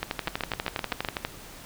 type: two click trains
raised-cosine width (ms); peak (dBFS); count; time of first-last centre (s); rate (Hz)
0.3; -12 / -11; 7 / 16; 0.28-1.048 / 0.03-1.25; 7.81 / 12.3
effects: pink hiss -45 dBFS RMS until 1.65 s